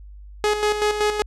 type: tone with tremolo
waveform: sawtooth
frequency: 420.4 Hz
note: G#4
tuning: 21 cents sharp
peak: -13 dBFS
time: 0.44-1.22 s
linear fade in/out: 0 ms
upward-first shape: square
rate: 5.3 Hz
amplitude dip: 55%
effects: added 50 Hz sine -38 dBFS peak until 1.26 s + low-pass 8000 Hz 12 dB/octave